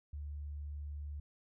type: tone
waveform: sine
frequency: 73.1 Hz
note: D2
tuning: 7 cents flat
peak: -40 dBFS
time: 0.13-1.2 s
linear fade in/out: 5 ms
effects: none